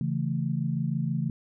sine chord, A major, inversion first, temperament equal, 138.59 / 164.81 / 220 Hz, C#3 / E3 / A3, 0 / 0 / 0 cents, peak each -29 / -29 / -32 dBFS, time 0.01-1.3 s, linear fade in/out 2 ms, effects none

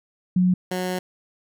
sine / 15% pulse tone pair in turn, 181.9 / 182.92 Hz, F#3 / F#3, -29 / -20 cents, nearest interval unison, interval 9 cents, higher second, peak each -15 / -18 dBFS, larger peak first, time 0.36-0.54 / 0.71-0.99 s, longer second, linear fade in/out 5 ms, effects none

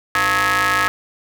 sawtooth ring-modulated tone, 193.7 Hz, G3, 20 cents flat, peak -8 dBFS, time 0.15-0.88 s, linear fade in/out 0 ms, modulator 1480 Hz, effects none

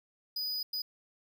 square tone bursts at uneven times, 4962 Hz, D#8, 6 cents flat, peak -33 dBFS, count 2, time 0.36-0.63 / 0.73-0.82 s, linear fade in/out 5 ms, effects none

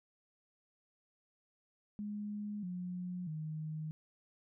sine tone with pitch steps, 207.7 / 179.77 / 155.6 Hz, G#3 / F#3 / D#3, 0 / -50 / 0 cents, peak -38 dBFS, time 1.99-3.91 s, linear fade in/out 0 ms, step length 640 ms, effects none

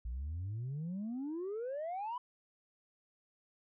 sine exponential sweep, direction up, 55.3 to 1015 Hz, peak -35 dBFS, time 0.05-2.18 s, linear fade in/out 5 ms, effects tanh soft clip ceiling -35 dBFS

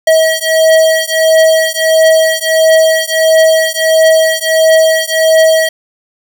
square beating tone pair, 640 / 641.5 Hz, D#5 / E5, +49 / -47 cents, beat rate 1.5 Hz, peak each -10 dBFS, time 0.07-5.69 s, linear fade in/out 5 ms, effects none

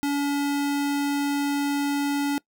square tone, 284.8 Hz, C#4, 47 cents sharp, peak -23 dBFS, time 0.03-2.38 s, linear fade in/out 0 ms, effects noise-tail reverb RT60 0.1 s tail -23 dB re dry

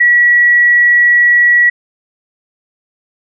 sine tone, 1931 Hz, B6, 39 cents flat, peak -5 dBFS, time 0-1.7 s, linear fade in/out 10 ms, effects none

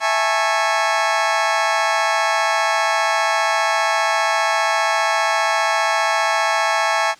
25% pulse chord, A major seventh, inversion second, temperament just, 660 / 825 / 880 / 1100 Hz, E5 / G#5 / A5 / C#6, +2 / -12 / 0 / -14 cents, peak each -18 dBFS, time 0-7.15 s, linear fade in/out 50 ms, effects white hiss -47 dBFS RMS until 7.19 s + low-pass 6000 Hz 12 dB/octave

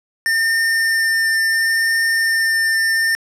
square tone with vibrato, 1806 Hz, A6, 45 cents sharp, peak -15 dBFS, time 0.26-3.15 s, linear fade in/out 0 ms, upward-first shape triangle, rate 0.71 Hz, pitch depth 9 cents each way, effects low-pass 12000 Hz 12 dB/octave

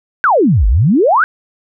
sine exponential two-way sweep, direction down then up, 1598 to 46.25 to 1598 Hz, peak -7 dBFS, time 0.24-1.24 s, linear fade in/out 0 ms, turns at 0.67 s, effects none

